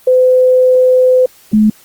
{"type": "tone pair in turn", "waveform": "sine", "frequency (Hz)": [509, 214], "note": ["C5", "A3"], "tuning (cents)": [-48, -48], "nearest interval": "octave + minor third", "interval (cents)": 1500, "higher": "first", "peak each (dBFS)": -5, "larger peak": "neither", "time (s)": [[0.07, 1.26], [1.53, 1.7]], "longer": "first", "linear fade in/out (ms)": 5, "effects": ["white hiss -44 dBFS RMS until 1.84 s", "Opus 24 kbps"]}